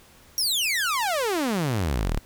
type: exponential sweep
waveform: sawtooth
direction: down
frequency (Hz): 5750 to 31.77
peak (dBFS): -19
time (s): 0.38-2.19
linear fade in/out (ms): 0
effects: pink hiss -53 dBFS RMS until 2.25 s